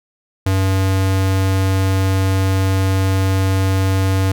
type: tone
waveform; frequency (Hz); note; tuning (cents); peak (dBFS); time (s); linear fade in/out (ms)
square; 95.6; G2; -43; -14; 0.46-4.32; 5
effects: none